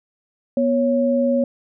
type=tone pair together; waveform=sine; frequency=243.6 / 553 Hz; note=B3 / C#5; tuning=-24 / -4 cents; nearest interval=octave + major second; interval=1420 cents; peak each=-18 dBFS; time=0.57-1.44 s; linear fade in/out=2 ms; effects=none